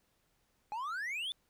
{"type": "exponential sweep", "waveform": "triangle", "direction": "up", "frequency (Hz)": [817, 3600], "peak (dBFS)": -34, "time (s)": [0.72, 1.32], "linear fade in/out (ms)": 0, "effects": ["pink hiss -75 dBFS RMS until 1.49 s"]}